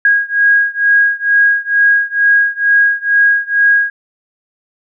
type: beating tone pair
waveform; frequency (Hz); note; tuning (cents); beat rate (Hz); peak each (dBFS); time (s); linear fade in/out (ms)
sine; 1640 / 1642.2; G#6 / G#6; -22 / -20; 2.2; -11 / -12; 0.05-3.9; 2
effects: none